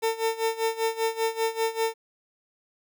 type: tone with tremolo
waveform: 30% pulse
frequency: 450 Hz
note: A4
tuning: 39 cents sharp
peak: -19 dBFS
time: 0.02-1.94 s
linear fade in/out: 20 ms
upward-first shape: sine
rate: 5.1 Hz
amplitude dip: 85%
effects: none